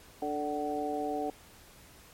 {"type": "harmonic tone with a mistuned harmonic", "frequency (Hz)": 146.83, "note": "D3", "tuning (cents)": 0, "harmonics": [2, 3, 4, 5], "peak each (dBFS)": [-36, -36, -39, -34], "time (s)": [0.22, 1.3], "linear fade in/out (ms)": 2, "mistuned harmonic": 5, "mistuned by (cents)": 40, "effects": ["pink hiss -55 dBFS RMS until 2.13 s", "MP3 64 kbps"]}